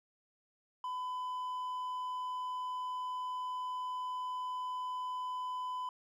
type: tone with hard clipping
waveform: sine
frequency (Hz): 1005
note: B5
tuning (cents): +30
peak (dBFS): -37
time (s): 0.84-5.89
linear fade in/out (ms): 2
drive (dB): 3
effects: none